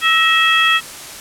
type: harmonic tone with a mistuned harmonic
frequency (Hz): 655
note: E5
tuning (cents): -11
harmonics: 2 / 3 / 4 / 5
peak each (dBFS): -16 / -16 / -16 / -16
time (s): 0.01-0.81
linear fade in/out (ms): 50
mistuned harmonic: 3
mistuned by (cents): -65
effects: white hiss -32 dBFS RMS until 1.2 s + low-pass 11000 Hz 12 dB/octave